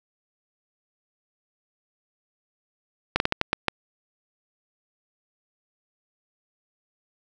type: slowing click train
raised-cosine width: 0.3 ms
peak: -4 dBFS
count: 7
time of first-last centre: 3.16-3.683 s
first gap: 41 ms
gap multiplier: 1.3
effects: none